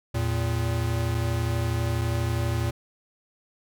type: tone pair together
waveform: square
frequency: 82.41 / 114.68 Hz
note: E2 / A#2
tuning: 0 / -28 cents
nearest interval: tritone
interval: 572 cents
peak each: -29 / -26 dBFS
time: 0.14-2.71 s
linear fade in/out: 10 ms
effects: none